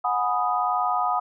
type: chord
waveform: sine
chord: G# minor seventh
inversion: third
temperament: equal with one note detuned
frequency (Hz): 729 / 830.6 / 987.8 / 1244.5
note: F#5 / G#5 / B5 / D#6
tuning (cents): -26 / 0 / 0 / 0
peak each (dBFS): -25 / -29 / -28 / -25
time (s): 0.04-1.2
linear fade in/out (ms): 10
effects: none